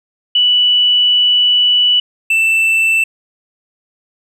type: tone pair in turn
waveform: sine / triangle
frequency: 2960 / 2661 Hz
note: F#7 / E7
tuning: 0 / +16 cents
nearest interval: major second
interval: 184 cents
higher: first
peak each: -8 dBFS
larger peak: neither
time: 0.35-2 / 2.3-3.04 s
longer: first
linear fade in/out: 5 ms
effects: none